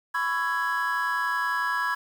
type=chord; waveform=triangle; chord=C# minor seventh; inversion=third; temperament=just; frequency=997.9 / 1108.7 / 1330.5 / 1663.1 Hz; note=B5 / C#6 / E6 / G#6; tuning=+18 / 0 / +16 / +2 cents; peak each=-27 / -30 / -31 / -25 dBFS; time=0.14-1.95 s; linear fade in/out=10 ms; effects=tanh soft clip ceiling -13 dBFS + 8-bit